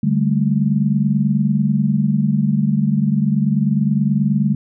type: chord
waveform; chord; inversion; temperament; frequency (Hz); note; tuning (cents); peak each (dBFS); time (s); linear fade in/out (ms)
sine; D suspended fourth; none; equal with one note detuned; 146.83 / 196 / 216.3; D3 / G3 / A3; 0 / 0 / -29; -18; 0.03-4.55; 5
effects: none